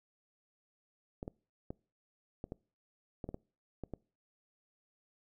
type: clicks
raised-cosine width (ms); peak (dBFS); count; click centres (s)
2; -27; 10; 1.229 / 1.279 / 1.705 / 2.441 / 2.521 / 3.242 / 3.29 / 3.344 / 3.837 / 3.937
effects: noise-tail reverb RT60 0.4 s tail -25 dB re dry